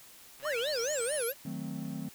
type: click train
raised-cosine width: 0.3 ms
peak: -37 dBFS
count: 113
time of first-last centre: 0.4-1.224 s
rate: 136 Hz
type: tone with vibrato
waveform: square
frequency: 530 Hz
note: C5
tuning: 22 cents sharp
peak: -32 dBFS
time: 0.42-1.34 s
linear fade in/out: 50 ms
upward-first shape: sine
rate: 4.5 Hz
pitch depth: 260 cents each way
type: linear sweep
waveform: sine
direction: up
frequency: 1037 to 11840 Hz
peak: -35 dBFS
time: 0.45-1.32 s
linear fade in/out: 2 ms
type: chord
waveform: triangle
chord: D# diminished seventh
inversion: none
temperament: equal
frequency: 155.56 / 185 / 220 / 261.6 Hz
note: D#3 / F#3 / A3 / C4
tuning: 0 / 0 / 0 / 0 cents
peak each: -39 dBFS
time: 1.45-2.09 s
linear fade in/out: 5 ms
effects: white hiss -54 dBFS RMS until 2.14 s